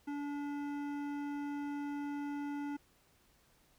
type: tone with hard clipping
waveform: triangle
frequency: 287.9 Hz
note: D4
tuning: 34 cents flat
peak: -39 dBFS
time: 0.07-2.77 s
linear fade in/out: 10 ms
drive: 17 dB
effects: pink hiss -69 dBFS RMS until 3.78 s